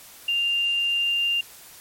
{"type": "tone", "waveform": "sine", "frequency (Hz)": 2794, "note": "F7", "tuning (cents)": 0, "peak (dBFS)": -20, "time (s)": [0.28, 1.41], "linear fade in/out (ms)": 5, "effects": ["white hiss -46 dBFS RMS until 1.8 s", "MP3 64 kbps"]}